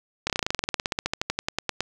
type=slowing click train; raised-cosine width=0.2 ms; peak=-7 dBFS; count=26; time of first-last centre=0.27-1.806 s; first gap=28 ms; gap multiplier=1.06; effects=7-bit